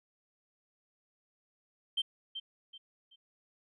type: tone with echo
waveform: sine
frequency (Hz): 3136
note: G7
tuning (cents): 0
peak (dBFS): -27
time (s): 1.97-2.02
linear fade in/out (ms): 10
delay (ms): 380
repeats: 3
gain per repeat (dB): -10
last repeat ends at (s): 3.16
effects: tanh soft clip ceiling -25 dBFS